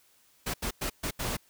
pink noise bursts at uneven times, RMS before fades -32 dBFS, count 5, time 0.46-0.54 / 0.62-0.71 / 0.81-0.9 / 1.03-1.11 / 1.19-1.37 s, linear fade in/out 10 ms, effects white hiss -64 dBFS RMS until 1.49 s

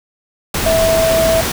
sine tone in noise, 653 Hz, E5, 17 cents flat, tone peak -11 dBFS, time 0.66-1.41 s, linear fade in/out 5 ms, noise pink, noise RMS -18 dBFS, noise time 0.54-1.52 s, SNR +4 dB, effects none

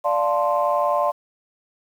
sine chord, D minor seventh, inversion none, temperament equal, 587.3 / 698.5 / 880 / 1046.5 Hz, D5 / F5 / A5 / C6, 0 / 0 / 0 / 0 cents, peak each -21 / -23 / -26 / -22 dBFS, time 0.04-1.12 s, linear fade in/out 20 ms, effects tanh soft clip ceiling -8 dBFS + 8-bit

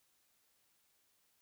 silence, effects white hiss -75 dBFS RMS until 1.41 s

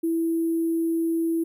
sine tone with sample-and-hold, 330 Hz, E4, 2 cents sharp, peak -21 dBFS, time 0.03-1.44 s, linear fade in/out 10 ms, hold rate 11025 Hz, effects none

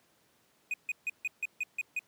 triangle tone bursts, 2489 Hz, D#7, in tune, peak -28 dBFS, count 8, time 0.71-1.992 s, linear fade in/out 2 ms, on 29 ms, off 150 ms, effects pink hiss -68 dBFS RMS until 2.07 s + high-pass 150 Hz 12 dB/octave

